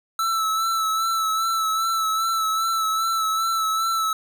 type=tone with vibrato; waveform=square; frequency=1318.5 Hz; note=E6; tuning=in tune; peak=-21 dBFS; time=0.19-4.13 s; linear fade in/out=2 ms; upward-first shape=sine; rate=2.5 Hz; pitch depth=30 cents each way; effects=none